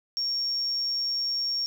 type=tone; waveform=triangle; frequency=5530 Hz; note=F8; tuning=18 cents flat; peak=-22 dBFS; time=0.17-1.66 s; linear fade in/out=0 ms; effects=tanh soft clip ceiling -24 dBFS + 8-bit